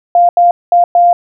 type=tone bursts at uneven times; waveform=sine; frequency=698.5 Hz; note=F5; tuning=in tune; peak=-4 dBFS; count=4; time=0.15-0.29 / 0.37-0.51 / 0.72-0.84 / 0.95-1.13 s; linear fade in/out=2 ms; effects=none